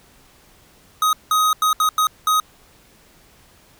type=tone bursts at uneven times; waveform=square; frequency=1256 Hz; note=D#6; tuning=16 cents sharp; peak=-15 dBFS; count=6; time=1.02-1.13 / 1.31-1.53 / 1.62-1.73 / 1.8-1.89 / 1.98-2.07 / 2.27-2.4 s; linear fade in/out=2 ms; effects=pink hiss -52 dBFS RMS until 3.79 s